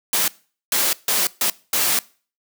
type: noise bursts at uneven times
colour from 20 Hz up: white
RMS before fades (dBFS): -19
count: 5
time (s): 0.13-0.28 / 0.72-0.93 / 1.08-1.27 / 1.41-1.5 / 1.73-1.99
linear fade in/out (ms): 2
effects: noise-tail reverb RT60 0.4 s tail -22 dB re dry + high-pass 200 Hz 12 dB/octave